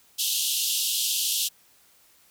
pink band-pass noise, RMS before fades -26 dBFS, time 0.18-1.49 s, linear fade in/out 20 ms, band 2800 to 16000 Hz, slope 96 dB/octave, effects white hiss -59 dBFS RMS until 2.3 s

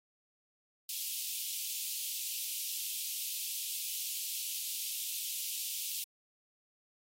white high-pass noise, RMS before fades -38 dBFS, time 0.89-6.04 s, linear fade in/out 2 ms, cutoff 2600 Hz, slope 48 dB/octave, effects AAC 48 kbps

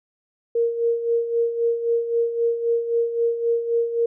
sine tone with tremolo, 466.2 Hz, A#4, in tune, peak -16 dBFS, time 0.55-4.06 s, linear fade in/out 5 ms, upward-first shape sine, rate 3.8 Hz, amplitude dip 65%, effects none

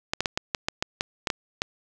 clicks, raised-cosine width 0.2 ms, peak -7 dBFS, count 11, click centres 0.135 / 0.206 / 0.258 / 0.375 / 0.548 / 0.685 / 0.825 / 1.009 / 1.272 / 1.302 / 1.619 s, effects none

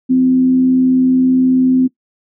sine tone with frequency modulation, 257.5 Hz, C4, 28 cents flat, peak -8 dBFS, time 0.09-1.88 s, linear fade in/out 20 ms, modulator 78.5 Hz, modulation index 0.22, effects noise-tail reverb RT60 0.1 s tail -19 dB re dry

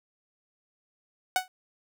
sawtooth tone with exponential decay, 743 Hz, F#5, 7 cents sharp, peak -15 dBFS, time 1.36-1.48 s, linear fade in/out 1 ms, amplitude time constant 25 ms, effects none

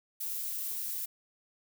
violet noise, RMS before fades -36 dBFS, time 0.2-1.06 s, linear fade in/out 10 ms, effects none

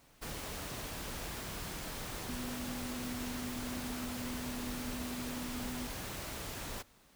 sine tone in noise, 246.9 Hz, B3, in tune, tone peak -40 dBFS, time 2.28-5.88 s, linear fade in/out 20 ms, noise pink, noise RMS -42 dBFS, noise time 0.21-6.83 s, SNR -1 dB, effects pink hiss -64 dBFS RMS until 7.15 s

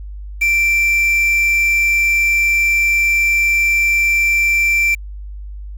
triangle tone with quantisation, 2349 Hz, D7, in tune, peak -10 dBFS, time 0.41-4.95 s, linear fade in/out 10 ms, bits 5, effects added 50 Hz sine -27 dBFS peak until 5.77 s

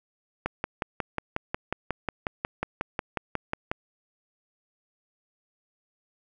click train, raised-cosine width 0.5 ms, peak -12 dBFS, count 19, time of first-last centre 0.46-3.715 s, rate 5.53 Hz, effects none

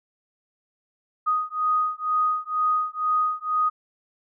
sine beating tone pair, 1244.5 / 1246.6 Hz, D#6 / D#6, 0 / +3 cents, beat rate 2.1 Hz, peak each -24 dBFS, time 1.26-3.7 s, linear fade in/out 20 ms, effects none

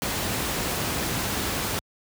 pink noise, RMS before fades -27 dBFS, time 0.02-1.79 s, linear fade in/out 0 ms, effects high-pass 60 Hz 12 dB/octave

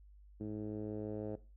10% pulse tone with low-pass filter sweep, 106.3 Hz, G#2, 41 cents sharp, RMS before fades -41 dBFS, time 0.4-1.36 s, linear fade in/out 10 ms, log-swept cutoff 320 to 530 Hz, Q 1.8, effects noise-tail reverb RT60 0.3 s tail -17 dB re dry + added 50 Hz sine -56 dBFS peak until 1.56 s

